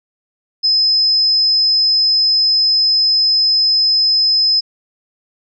sine tone, 5100 Hz, D#8, 42 cents sharp, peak -10 dBFS, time 0.63-4.61 s, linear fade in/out 20 ms, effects none

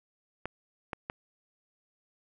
clicks, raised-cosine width 0.5 ms, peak -19 dBFS, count 3, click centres 0.456 / 0.932 / 1.099 s, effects none

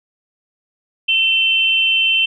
sine tone pair together, 2689 / 3096 Hz, E7 / G7, +34 / -22 cents, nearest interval major second, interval 244 cents, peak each -15 dBFS, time 1.08-2.26 s, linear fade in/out 10 ms, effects none

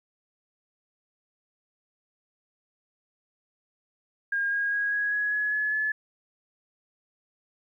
sine tone with pitch steps, 1619 / 1633.1 / 1647.3 / 1661.6 / 1676.1 / 1690.7 / 1705.4 / 1720.2 Hz, G#6 / G#6 / G#6 / G#6 / G#6 / G#6 / G#6 / A6, -45 / -30 / -15 / 0 / +15 / +30 / +45 / -40 cents, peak -24 dBFS, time 4.32-5.92 s, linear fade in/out 5 ms, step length 200 ms, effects 11-bit

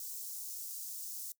white high-pass noise, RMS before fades -43 dBFS, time 0-1.32 s, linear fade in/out 2 ms, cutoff 5600 Hz, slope 24 dB/octave, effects noise-tail reverb RT60 0.1 s tail -21 dB re dry

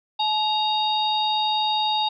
harmonic tone with a mistuned harmonic, 932.3 Hz, A#5, in tune, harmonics 1 / 3 / 4 / 5, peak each -22 / -33 / -24 / -34 dBFS, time 0.19-2.09 s, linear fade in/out 10 ms, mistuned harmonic 1, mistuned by -150 cents, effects none

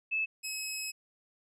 sine / 15% pulse tone pair in turn, 2612 / 2564 Hz, E7 / E7, -17 / -49 cents, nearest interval unison, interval 32 cents, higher first, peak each -28 dBFS, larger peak neither, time 0.11-0.26 / 0.43-0.92 s, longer second, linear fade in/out 20 ms, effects resampled to 32000 Hz

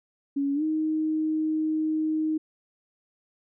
sine tone with pitch glide, 280 to 312.5 Hz, C#4 to D#4, +18 to +8 cents, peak -23 dBFS, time 0.36-2.38 s, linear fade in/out 10 ms, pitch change +190 cents, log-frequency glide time 0.54-0.63 s, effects none

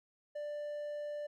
triangle tone, 590 Hz, D5, 8 cents sharp, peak -36 dBFS, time 0.35-1.27 s, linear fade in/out 10 ms, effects none

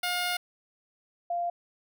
10% pulse / sine tone pair in turn, 713 / 694.7 Hz, F5 / F5, +36 / -9 cents, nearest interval unison, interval 45 cents, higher first, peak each -19 / -27 dBFS, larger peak first, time 0.03-0.37 / 1.3-1.5 s, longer first, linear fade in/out 5 ms, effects none

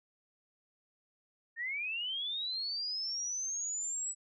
sine linear sweep, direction up, 1800 to 7902 Hz, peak -34 dBFS, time 1.56-4.15 s, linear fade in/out 50 ms, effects none

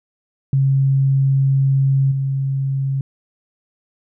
sine tone with level steps, 135.9 Hz, C#3, 34 cents flat, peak -12 / -17 dBFS, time 0.53-3.01 s, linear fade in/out 2 ms, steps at 2.11 s, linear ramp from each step 10 ms, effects none

